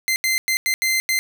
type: tone bursts at uneven times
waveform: sawtooth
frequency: 2076 Hz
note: C7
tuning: 14 cents flat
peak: -14 dBFS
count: 6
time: 0.08-0.16 / 0.24-0.38 / 0.48-0.57 / 0.66-0.74 / 0.82-1 / 1.09-1.19 s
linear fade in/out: 0 ms
effects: none